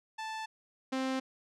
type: tone pair in turn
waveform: sawtooth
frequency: 879 / 262.8 Hz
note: A5 / C4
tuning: -2 / +8 cents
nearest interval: octave + major sixth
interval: 2090 cents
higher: first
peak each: -33 / -27 dBFS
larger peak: second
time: 0.18-0.46 / 0.92-1.2 s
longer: neither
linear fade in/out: 10 ms
effects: low-pass 6000 Hz 12 dB/octave